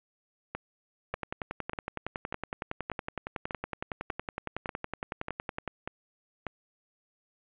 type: two click trains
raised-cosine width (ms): 0.5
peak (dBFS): -19 / -18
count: 11 / 50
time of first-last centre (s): 0.55-6.467 / 1.14-5.677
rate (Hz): 1.69 / 10.8
effects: resampled to 8000 Hz + 8-bit